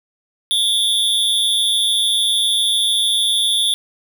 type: tone with amplitude modulation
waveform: square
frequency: 3500 Hz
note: A7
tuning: 10 cents flat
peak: -11 dBFS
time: 0.51-3.74 s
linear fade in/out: 0 ms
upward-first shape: sine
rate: 213 Hz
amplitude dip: 90%
effects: none